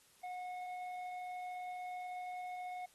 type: tone with low-pass filter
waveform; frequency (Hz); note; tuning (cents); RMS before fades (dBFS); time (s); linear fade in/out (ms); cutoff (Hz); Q
square; 727; F#5; -31; -44; 0.23-2.86; 10; 1600; 2.8
effects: white hiss -67 dBFS RMS until 2.94 s + AAC 32 kbps